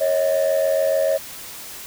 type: tone pair together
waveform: sine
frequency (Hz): 549 / 635.9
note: C#5 / D#5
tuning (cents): -17 / +38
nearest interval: minor third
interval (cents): 255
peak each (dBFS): -17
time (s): 0-1.18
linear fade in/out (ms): 20
effects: tanh soft clip ceiling -13 dBFS + white hiss -36 dBFS RMS until 1.86 s